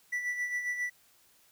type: tone with tremolo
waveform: triangle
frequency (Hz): 1965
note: B6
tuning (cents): -9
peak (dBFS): -27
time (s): 0.12-0.9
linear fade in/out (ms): 10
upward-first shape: sine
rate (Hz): 7.4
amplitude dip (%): 55
effects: white hiss -64 dBFS RMS until 1.51 s